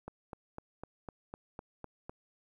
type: click train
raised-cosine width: 1 ms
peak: -28 dBFS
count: 9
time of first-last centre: 0.08-2.095 s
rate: 3.97 Hz
effects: 11-bit